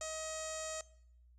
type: tone with low-pass filter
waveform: sawtooth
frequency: 633 Hz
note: D#5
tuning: 30 cents sharp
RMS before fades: -42 dBFS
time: 0.01-0.81 s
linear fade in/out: 2 ms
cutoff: 7200 Hz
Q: 9.5
effects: noise-tail reverb RT60 0.7 s tail -20 dB re dry + added 60 Hz sine -60 dBFS peak until 1.38 s